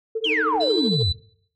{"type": "tone with tremolo", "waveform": "sine", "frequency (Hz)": 446.2, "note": "A4", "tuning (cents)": 24, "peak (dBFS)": -19, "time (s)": [0.15, 1.03], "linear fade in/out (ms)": 5, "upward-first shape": "triangle", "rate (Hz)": 13, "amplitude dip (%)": 100}
{"type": "exponential sweep", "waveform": "sine", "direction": "down", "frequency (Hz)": [3322, 77.78], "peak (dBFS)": -19, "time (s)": [0.24, 1.12], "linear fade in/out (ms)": 5}
{"type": "tone with vibrato", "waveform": "triangle", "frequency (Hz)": 313.1, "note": "D#4", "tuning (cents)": 11, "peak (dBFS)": -25, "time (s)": [0.25, 0.9], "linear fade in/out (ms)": 20, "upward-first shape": "triangle", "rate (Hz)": 14, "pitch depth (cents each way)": 45}
{"type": "tone", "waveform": "sine", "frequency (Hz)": 3985, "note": "B7", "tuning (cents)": 15, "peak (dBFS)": -23, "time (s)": [0.6, 1.13], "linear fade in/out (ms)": 10}
{"effects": ["noise-tail reverb RT60 0.6 s tail -18 dB re dry", "tanh soft clip ceiling -11 dBFS"]}